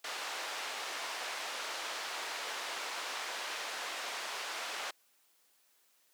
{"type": "band-pass noise", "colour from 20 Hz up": "pink", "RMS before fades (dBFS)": -40, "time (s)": [0.04, 4.91], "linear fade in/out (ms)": 5, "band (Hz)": [720, 5800], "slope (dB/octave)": 12, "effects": ["white hiss -70 dBFS RMS until 6.13 s", "high-pass 300 Hz 12 dB/octave"]}